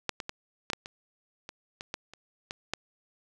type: clicks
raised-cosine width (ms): 0.2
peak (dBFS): -10 / -17 / -17 / -12 / -13 / -23 / -23 / -21 / -16 / -29 / -18 / -12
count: 12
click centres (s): 0.093 / 0.202 / 0.294 / 0.701 / 0.733 / 0.859 / 1.491 / 1.809 / 1.941 / 2.136 / 2.509 / 2.736
effects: none